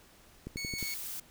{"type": "click train", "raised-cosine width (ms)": 3, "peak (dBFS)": -26, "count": 5, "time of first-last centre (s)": [0.47, 0.827], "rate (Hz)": 11.2}
{"type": "tone", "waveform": "20% pulse", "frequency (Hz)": 2215, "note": "C#7", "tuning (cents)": -2, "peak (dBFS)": -31, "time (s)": [0.57, 0.94], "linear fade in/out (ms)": 0}
{"type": "noise", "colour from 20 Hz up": "blue", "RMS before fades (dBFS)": -40, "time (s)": [0.78, 1.2], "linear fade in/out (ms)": 5}
{"effects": ["pink hiss -59 dBFS RMS until 1.3 s"]}